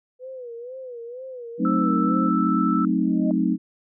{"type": "tone with vibrato", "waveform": "sine", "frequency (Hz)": 493.9, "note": "B4", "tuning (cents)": 0, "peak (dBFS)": -33, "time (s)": [0.19, 2.31], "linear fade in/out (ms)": 50, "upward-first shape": "sine", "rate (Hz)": 2.1, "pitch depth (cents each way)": 110}
{"type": "chord", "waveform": "sine", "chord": "F# diminished seventh", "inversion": "none", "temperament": "equal with one note detuned", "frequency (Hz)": [185, 219, 261.6, 311.1], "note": ["F#3", "A3", "C4", "Eb4"], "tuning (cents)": [0, -8, 0, 0], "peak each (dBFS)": -24, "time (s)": [1.58, 3.58], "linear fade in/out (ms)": 50}
{"type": "tone", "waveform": "sine", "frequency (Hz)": 1318.5, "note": "E6", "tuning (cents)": 0, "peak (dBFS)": -24, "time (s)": [1.65, 2.85], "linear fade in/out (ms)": 2}
{"type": "tone with exponential growth", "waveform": "sine", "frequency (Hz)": 617, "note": "D#5", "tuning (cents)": -15, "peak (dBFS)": -25, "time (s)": [2.99, 3.31], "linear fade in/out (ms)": 1, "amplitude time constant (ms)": 69}
{"effects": []}